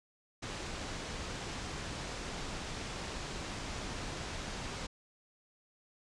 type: low-pass noise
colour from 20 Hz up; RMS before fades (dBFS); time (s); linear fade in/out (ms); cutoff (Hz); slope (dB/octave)
pink; -41; 0.42-4.87; 10; 7400; 24
effects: resampled to 24000 Hz